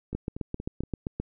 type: two click trains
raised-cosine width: 3 ms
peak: -17 / -23 dBFS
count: 9 / 4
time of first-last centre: 0.15-1.2 / 0.13-0.836 s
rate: 7.62 / 4.25 Hz
effects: none